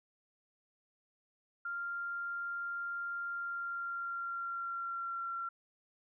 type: tone with pitch glide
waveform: sine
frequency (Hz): 1393 to 1366.7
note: F6 to F6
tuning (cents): -5 to -38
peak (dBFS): -36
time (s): 1.65-5.49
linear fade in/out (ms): 5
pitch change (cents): -33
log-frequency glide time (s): 3.27-5.3
effects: none